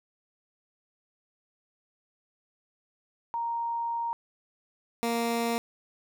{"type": "tone pair in turn", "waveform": ["sine", "15% pulse"], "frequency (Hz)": [932.3, 233.1], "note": ["A#5", "A#3"], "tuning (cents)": [0, 0], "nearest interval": "2 octaves", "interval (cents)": 2400, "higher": "first", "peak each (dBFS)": [-28, -20], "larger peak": "second", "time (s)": [[3.34, 4.13], [5.03, 5.58]], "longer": "first", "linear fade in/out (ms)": 0, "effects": []}